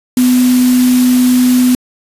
sine tone in noise, 250.5 Hz, B3, 25 cents sharp, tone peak -6 dBFS, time 0.17-1.75 s, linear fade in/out 2 ms, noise white, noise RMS -21 dBFS, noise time 0.17-1.75 s, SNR +12 dB, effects resampled to 32000 Hz

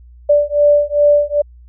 sine beating tone pair, 584 / 586.5 Hz, D5 / D5, -10 / -2 cents, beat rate 2.5 Hz, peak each -12 dBFS, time 0.29-1.42 s, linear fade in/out 10 ms, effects added 60 Hz sine -38 dBFS peak until 1.68 s

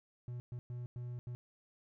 triangle tone bursts at uneven times, 122.1 Hz, B2, 19 cents flat, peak -38 dBFS, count 5, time 0.28-0.4 / 0.52-0.59 / 0.7-0.86 / 0.96-1.19 / 1.27-1.35 s, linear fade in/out 0 ms, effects none

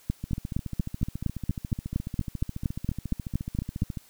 two click trains, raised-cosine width 5 ms, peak -20 / -13 dBFS, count 54 / 17, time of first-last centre 0.24-3.972 / 0.1-3.821 s, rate 14.2 / 4.3 Hz, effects white hiss -57 dBFS RMS until 4.09 s

